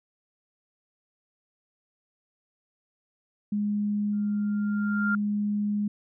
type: tone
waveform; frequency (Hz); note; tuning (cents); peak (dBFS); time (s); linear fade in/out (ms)
sine; 207; G#3; -5; -24; 3.52-5.88; 5
type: tone with exponential growth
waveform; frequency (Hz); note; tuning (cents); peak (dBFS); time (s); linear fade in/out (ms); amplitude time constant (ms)
sine; 1396.9; F6; 0; -23; 4.13-5.15; 2; 220
effects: none

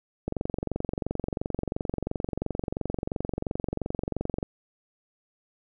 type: click train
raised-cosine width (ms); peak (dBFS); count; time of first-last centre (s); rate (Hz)
2; -15; 96; 0.28-4.428; 22.9
effects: none

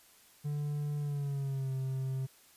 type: tone with pitch glide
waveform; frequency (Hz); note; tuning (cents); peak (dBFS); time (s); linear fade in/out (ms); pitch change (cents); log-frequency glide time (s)
triangle; 146.83 to 132.33; D3 to C3; 0 to +20; -30; 0.44-2.27; 20; -180; 0.99-1.72
effects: white hiss -61 dBFS RMS until 2.56 s + resampled to 32000 Hz

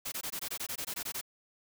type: noise bursts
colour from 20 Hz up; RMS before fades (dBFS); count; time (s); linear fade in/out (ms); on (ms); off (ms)
white; -37; 13; 0.05-1.213; 10; 71; 20
effects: none

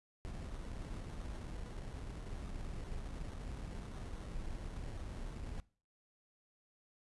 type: noise with sample-and-hold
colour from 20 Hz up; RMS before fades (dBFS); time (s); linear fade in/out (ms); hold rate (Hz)
brown; -44; 0.25-5.6; 0; 2450
effects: noise-tail reverb RT60 0.4 s tail -21 dB re dry + resampled to 24000 Hz

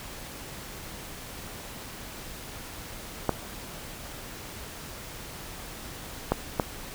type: clicks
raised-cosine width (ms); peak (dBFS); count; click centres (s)
1; -8; 3; 3.293 / 6.32 / 6.598
effects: pink hiss -41 dBFS RMS until 6.94 s

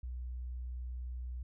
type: tone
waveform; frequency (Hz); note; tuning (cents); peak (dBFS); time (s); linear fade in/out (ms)
sine; 61.74; B1; 0; -38; 0.03-1.43; 5
effects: none

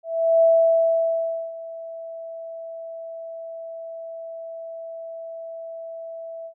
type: tone with ADSR envelope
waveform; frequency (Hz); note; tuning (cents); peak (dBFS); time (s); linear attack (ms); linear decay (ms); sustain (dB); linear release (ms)
sine; 659.3; E5; 0; -12; 0.03-6.54; 390; 1100; -20; 82
effects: none

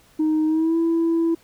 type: tone with pitch glide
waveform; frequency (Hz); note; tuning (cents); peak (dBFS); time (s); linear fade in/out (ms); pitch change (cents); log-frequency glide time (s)
sine; 311.1 to 331.5; D#4 to E4; 0 to +10; -15; 0.19-1.35; 10; +110; 0.46-0.77
effects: tanh soft clip ceiling -15 dBFS + pink hiss -55 dBFS RMS until 1.43 s

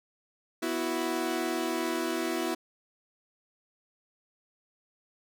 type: chord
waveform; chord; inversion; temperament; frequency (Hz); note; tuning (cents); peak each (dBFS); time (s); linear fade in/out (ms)
sawtooth; B suspended fourth; none; equal; 246.9 / 329.6 / 370; B3 / E4 / F#4; 0 / 0 / 0; -32 / -27 / -30; 0.62-2.55; 10
effects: none

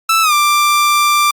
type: tone with pitch glide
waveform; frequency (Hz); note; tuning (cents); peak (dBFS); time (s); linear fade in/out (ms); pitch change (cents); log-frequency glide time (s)
sawtooth; 1318.5 to 1181.5; E6 to D6; 0 to +10; -6; 0.09-1.31; 5; -190; 0.22-0.33
effects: Opus 48 kbps

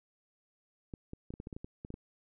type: clicks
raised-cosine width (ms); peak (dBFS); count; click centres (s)
3; -29; 12; 0.938 / 1.134 / 1.305 / 1.339 / 1.401 / 1.471 / 1.528 / 1.565 / 1.645 / 1.849 / 1.904 / 1.941
effects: none

